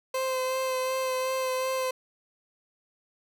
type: tone with vibrato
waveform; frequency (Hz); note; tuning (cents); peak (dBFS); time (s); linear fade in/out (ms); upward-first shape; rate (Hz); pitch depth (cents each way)
30% pulse; 519; C5; -14; -24; 0.14-1.91; 5; sine; 2.7; 17
effects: none